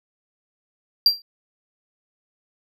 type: tone with exponential decay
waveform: triangle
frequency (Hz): 4731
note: D8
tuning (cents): +12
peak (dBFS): -7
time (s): 1.06-1.22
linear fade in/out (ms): 2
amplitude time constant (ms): 33
effects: none